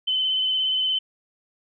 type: tone with vibrato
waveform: sine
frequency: 3049 Hz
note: G7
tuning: 49 cents flat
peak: -20 dBFS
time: 0.07-0.99 s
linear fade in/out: 10 ms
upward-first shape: triangle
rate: 17 Hz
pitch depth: 24 cents each way
effects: none